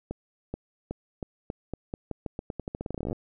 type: accelerating click train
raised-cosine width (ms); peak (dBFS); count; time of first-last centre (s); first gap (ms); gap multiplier
2; -19; 28; 0.11-3.129; 430; 0.86
effects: none